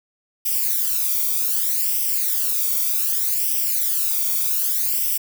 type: noise with flanger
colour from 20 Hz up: violet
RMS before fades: -21 dBFS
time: 0.45-5.18 s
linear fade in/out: 10 ms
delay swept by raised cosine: 0.36 to 0.88 ms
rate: 0.65 Hz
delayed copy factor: +1
effects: none